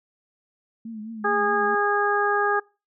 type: tone with vibrato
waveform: sine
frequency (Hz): 220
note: A3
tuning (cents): 0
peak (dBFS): -32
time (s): 0.85-1.75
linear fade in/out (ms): 5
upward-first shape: triangle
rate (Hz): 4.7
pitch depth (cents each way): 83
type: harmonic tone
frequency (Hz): 410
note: G#4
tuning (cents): -22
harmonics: 1 / 2 / 3 / 4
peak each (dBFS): -25 / -25 / -25 / -25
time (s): 1.24-2.6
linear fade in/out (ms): 10
effects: noise-tail reverb RT60 0.3 s tail -24 dB re dry